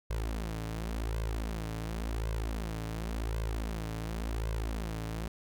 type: tone with flanger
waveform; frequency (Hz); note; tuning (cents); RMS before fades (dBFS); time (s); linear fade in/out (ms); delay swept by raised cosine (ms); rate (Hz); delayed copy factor
sawtooth; 55; A1; 0; -35; 0.1-5.28; 5; 1.9 to 6.9; 0.91; +0.85
effects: none